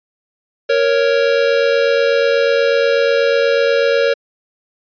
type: tone pair together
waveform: square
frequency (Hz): 466.2 / 554.4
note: A#4 / C#5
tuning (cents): 0 / 0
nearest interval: minor third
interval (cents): 300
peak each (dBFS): -15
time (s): 0.69-4.14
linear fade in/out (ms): 10
effects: resampled to 11025 Hz